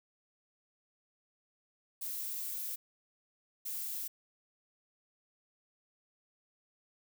violet noise bursts at uneven times, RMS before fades -39 dBFS, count 2, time 2.01-2.76 / 3.65-4.08 s, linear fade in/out 10 ms, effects none

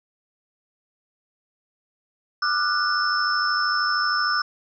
sine tone cluster, 1191 / 1382 / 1475 / 5280 Hz, D6 / F6 / F#6 / E8, +24 / -19 / -6 / +2 cents, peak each -24 / -29 / -24 / -26 dBFS, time 2.42-4.42 s, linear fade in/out 5 ms, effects none

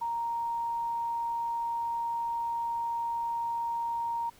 sine tone, 932.3 Hz, A#5, in tune, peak -29 dBFS, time 0.01-4.3 s, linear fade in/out 10 ms, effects pink hiss -58 dBFS RMS until 4.39 s

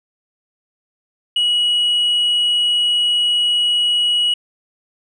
sine tone, 2915 Hz, F#7, 26 cents flat, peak -11 dBFS, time 1.36-4.34 s, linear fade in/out 5 ms, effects tanh soft clip ceiling -12 dBFS

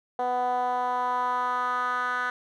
10% pulse tone with band-pass filter sweep, 248.5 Hz, B3, 11 cents sharp, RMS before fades -27 dBFS, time 0.19-2.3 s, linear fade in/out 2 ms, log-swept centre 670 to 1500 Hz, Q 3.5, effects none

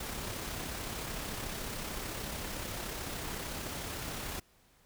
pink noise with amplitude modulation, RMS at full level -38 dBFS, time 0-4.4 s, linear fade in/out 5 ms, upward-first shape sine, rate 33.6 Hz, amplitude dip 30%, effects pink hiss -66 dBFS RMS until 4.85 s

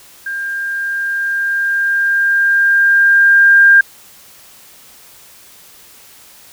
sine tone with level ramp, 1600 Hz, G6, 35 cents sharp, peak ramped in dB -19 to -3 dBFS, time 0.26-3.81 s, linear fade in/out 5 ms, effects white hiss -42 dBFS RMS until 6.52 s

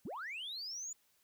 sine linear sweep, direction up, 129.3 to 7040 Hz, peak -39 dBFS, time 0.05-0.93 s, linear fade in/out 5 ms, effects tanh soft clip ceiling -38 dBFS + white hiss -73 dBFS RMS until 1.23 s

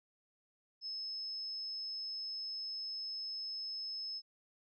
sine tone, 5200 Hz, E8, 24 cents flat, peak -39 dBFS, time 0.81-4.22 s, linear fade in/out 50 ms, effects none

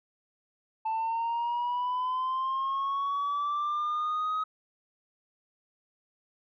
sine linear sweep, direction up, 881 to 1268 Hz, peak -25 dBFS, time 0.85-4.44 s, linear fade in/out 10 ms, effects tanh soft clip ceiling -26 dBFS

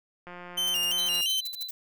click train, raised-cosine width 0.5 ms, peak -28 dBFS, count 167, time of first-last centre 0.27-1.208 s, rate 177 Hz
40% pulse tone with vibrato, 2952 Hz, F#7, 5 cents flat, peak -24 dBFS, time 0.57-1.41 s, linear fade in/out 10 ms, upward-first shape square, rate 2.9 Hz, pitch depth 76 cents each way
violet noise bursts, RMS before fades -36 dBFS, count 14, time 0.67-1.71 s, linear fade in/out 5 ms, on 26 ms, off 52 ms
triangle tone with tremolo, 4000 Hz, B7, 21 cents sharp, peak -30 dBFS, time 0.97-1.7 s, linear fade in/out 20 ms, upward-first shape triangle, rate 6.5 Hz, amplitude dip 80%
effects none

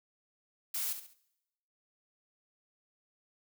blue noise with echo, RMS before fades -35 dBFS, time 0.74-0.93 s, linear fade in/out 5 ms, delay 69 ms, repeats 3, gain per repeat -9 dB, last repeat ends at 1.137 s, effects noise-tail reverb RT60 0.9 s tail -22 dB re dry

